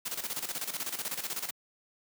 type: noise with tremolo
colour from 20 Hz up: white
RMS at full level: -34 dBFS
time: 0.05-1.51 s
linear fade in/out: 10 ms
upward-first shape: square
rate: 16 Hz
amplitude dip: 70%
effects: high-pass 150 Hz 12 dB/octave

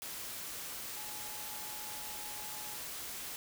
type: tone in noise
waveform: sine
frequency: 847 Hz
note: G#5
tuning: 34 cents sharp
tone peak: -51 dBFS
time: 0.97-2.76 s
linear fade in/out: 0 ms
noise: white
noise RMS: -43 dBFS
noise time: 0.02-3.36 s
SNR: -11 dB
effects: none

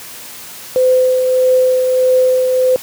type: tone with tremolo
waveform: sine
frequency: 511 Hz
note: C5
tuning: 41 cents flat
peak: -7 dBFS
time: 0.76-2.76 s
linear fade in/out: 0 ms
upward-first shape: triangle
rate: 1.6 Hz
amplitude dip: 40%
effects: white hiss -32 dBFS RMS until 2.82 s + high-pass 80 Hz 12 dB/octave

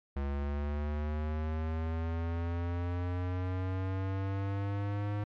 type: linear sweep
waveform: square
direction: up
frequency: 69.3 to 103.83 Hz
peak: -32 dBFS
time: 0.16-5.24 s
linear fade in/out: 5 ms
effects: low-pass 2000 Hz 12 dB/octave + MP3 64 kbps

